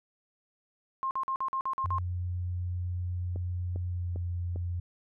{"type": "tone bursts", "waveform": "sine", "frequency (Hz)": 1063, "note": "C6", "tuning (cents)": 27, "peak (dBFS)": -28, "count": 8, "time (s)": [1.03, 1.984], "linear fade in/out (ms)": 0, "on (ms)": 79, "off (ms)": 46}
{"type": "tone with pitch glide", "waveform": "sine", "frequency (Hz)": [89.2, 87.72], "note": ["F2", "F2"], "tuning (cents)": [37, 8], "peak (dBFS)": -30, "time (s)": [1.84, 4.8], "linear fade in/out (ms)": 5, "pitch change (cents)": -29, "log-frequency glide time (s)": [3.88, 4.15]}
{"type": "click train", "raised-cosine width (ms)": 2, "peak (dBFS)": -28, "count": 4, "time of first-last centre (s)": [3.36, 4.56], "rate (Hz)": 2.5}
{"effects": []}